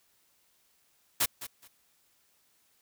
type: noise with echo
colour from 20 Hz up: white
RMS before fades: -26 dBFS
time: 1.2-1.26 s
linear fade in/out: 10 ms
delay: 210 ms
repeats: 2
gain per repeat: -14 dB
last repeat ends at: 1.68 s
effects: white hiss -69 dBFS RMS until 2.81 s